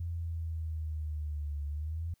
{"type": "exponential two-way sweep", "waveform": "sine", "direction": "down then up", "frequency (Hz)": [85.5, 72.1, 85.5], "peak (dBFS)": -33, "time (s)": [0, 2.14], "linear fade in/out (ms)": 5, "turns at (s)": 1.66, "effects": ["white hiss -75 dBFS RMS until 2.2 s"]}